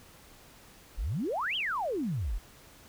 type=exponential two-way sweep; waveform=sine; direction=up then down; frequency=36.56 to 3322 to 36.56 Hz; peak=-29 dBFS; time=0.97-2.39 s; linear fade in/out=20 ms; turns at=1.56 s; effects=pink hiss -55 dBFS RMS until 2.88 s